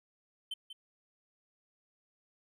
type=tone with echo; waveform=triangle; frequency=3086 Hz; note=G7; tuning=28 cents flat; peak=-34 dBFS; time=0.51-0.54 s; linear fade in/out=5 ms; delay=190 ms; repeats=1; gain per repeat=-9 dB; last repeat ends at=0.73 s; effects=none